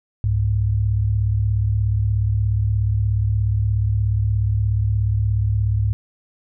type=tone pair together; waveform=sine; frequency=67.4 / 104.24 Hz; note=C#2 / G#2; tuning=-48 / +7 cents; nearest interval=minor sixth; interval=755 cents; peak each=-22 / -17 dBFS; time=0.24-5.93 s; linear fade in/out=0 ms; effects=none